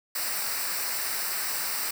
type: noise with comb filter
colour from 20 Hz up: white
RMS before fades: -30 dBFS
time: 0.15-1.91 s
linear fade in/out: 5 ms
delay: 0.3 ms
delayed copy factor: -0.7
effects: none